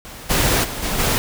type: noise with level steps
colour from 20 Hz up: pink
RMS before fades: -36 / -17 / -28 / -23 / -18 dBFS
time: 0.05-1.18 s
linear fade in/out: 0 ms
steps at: 0.29 / 0.63 / 0.82 / 0.98 s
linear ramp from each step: 20 ms
effects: none